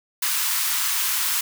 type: high-pass noise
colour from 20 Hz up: white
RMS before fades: -23 dBFS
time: 0.22-1.41 s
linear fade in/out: 5 ms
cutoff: 910 Hz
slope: 48 dB/octave
effects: none